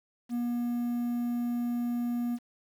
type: tone with quantisation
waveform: triangle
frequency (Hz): 240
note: B3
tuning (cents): -49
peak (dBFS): -26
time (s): 0.29-2.39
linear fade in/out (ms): 50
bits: 9
effects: none